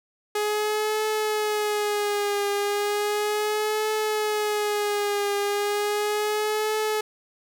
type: tone with vibrato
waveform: sawtooth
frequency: 418.1 Hz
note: G#4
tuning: 12 cents sharp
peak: -19 dBFS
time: 0.35-7.01 s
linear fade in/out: 5 ms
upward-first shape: triangle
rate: 0.35 Hz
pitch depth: 57 cents each way
effects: none